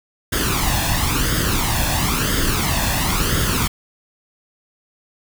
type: noise with flanger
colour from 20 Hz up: pink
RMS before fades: -19 dBFS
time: 0.32-3.68 s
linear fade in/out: 10 ms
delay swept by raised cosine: 0.6 to 1.17 ms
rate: 0.98 Hz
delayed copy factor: +0.65
effects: none